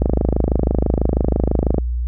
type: click train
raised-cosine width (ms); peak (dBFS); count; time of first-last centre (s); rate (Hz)
2; -3; 47; 0.02-1.782; 26.1
effects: added 60 Hz sine -18 dBFS peak until 2.07 s